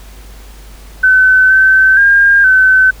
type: tone with pitch steps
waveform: sine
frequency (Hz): 1519 / 1538 / 1610 / 1524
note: F#6 / G6 / G6 / G6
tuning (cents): +45 / -33 / +46 / -49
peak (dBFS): -4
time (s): 1.03-2.91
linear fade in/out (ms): 10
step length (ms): 470
effects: added 50 Hz sine -32 dBFS peak until 3 s + pink hiss -40 dBFS RMS until 3 s